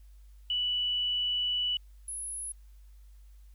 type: tone pair in turn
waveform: sine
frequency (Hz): 2960 / 10548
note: F#7 / E9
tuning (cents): 0 / 0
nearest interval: octave + minor seventh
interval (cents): 2200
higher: second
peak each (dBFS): -27 / -35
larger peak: first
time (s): 0.5-1.77 / 2.08-2.52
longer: first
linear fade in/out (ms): 2
effects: added 50 Hz sine -50 dBFS peak until 3.54 s + white hiss -71 dBFS RMS until 3.54 s